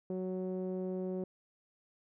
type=tone with low-pass filter; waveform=sawtooth; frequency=185.4 Hz; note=F#3; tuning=4 cents sharp; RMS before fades=-37 dBFS; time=0.1-1.24 s; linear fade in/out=2 ms; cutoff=460 Hz; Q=3.3; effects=none